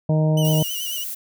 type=harmonic tone; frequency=155.56 Hz; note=D#3; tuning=in tune; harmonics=1 / 2 / 3 / 4 / 5 / 6; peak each=-16 / -28 / -29 / -25 / -39 / -37 dBFS; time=0.09-0.63 s; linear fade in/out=5 ms
type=tone with vibrato; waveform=sawtooth; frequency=2940 Hz; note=F#7; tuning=12 cents flat; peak=-25 dBFS; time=0.37-1.04 s; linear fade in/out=5 ms; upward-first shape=sine; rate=9.2 Hz; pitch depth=59 cents each way
type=noise; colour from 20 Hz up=violet; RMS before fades=-30 dBFS; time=0.44-1.15 s; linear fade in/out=10 ms
effects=none